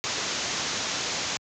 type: low-pass noise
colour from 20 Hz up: white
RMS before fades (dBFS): -30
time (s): 0.04-1.37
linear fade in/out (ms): 0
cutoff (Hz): 7100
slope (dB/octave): 96
effects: high-pass 80 Hz 12 dB/octave